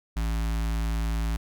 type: tone with notch filter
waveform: square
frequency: 55 Hz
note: A1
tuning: in tune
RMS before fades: -27 dBFS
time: 0.16-1.37 s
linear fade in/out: 10 ms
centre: 470 Hz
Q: 1.2
effects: none